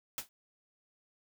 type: noise with exponential decay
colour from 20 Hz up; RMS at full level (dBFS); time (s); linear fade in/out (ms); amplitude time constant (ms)
white; -33; 0.18-0.29; 1; 22
effects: none